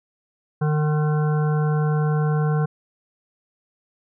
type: harmonic tone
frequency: 151.7 Hz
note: D#3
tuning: 44 cents flat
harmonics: 1 / 3 / 5 / 7 / 9 / 10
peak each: -18 / -28 / -32 / -35 / -37 / -38 dBFS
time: 0.61-2.66 s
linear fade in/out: 10 ms
effects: none